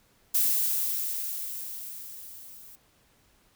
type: noise with level ramp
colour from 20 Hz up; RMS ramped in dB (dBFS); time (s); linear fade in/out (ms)
violet; -23 to -49; 0.34-2.76; 10
effects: pink hiss -64 dBFS RMS until 3.55 s